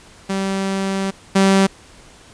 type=tone pair in turn; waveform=sawtooth; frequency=193.8 / 193.8 Hz; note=G3 / G3; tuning=-20 / -20 cents; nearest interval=unison; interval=0 cents; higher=neither; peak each=-15 / -7 dBFS; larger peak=second; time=0.29-1.11 / 1.35-1.67 s; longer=first; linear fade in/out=10 ms; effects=pink hiss -45 dBFS RMS until 2.33 s + resampled to 22050 Hz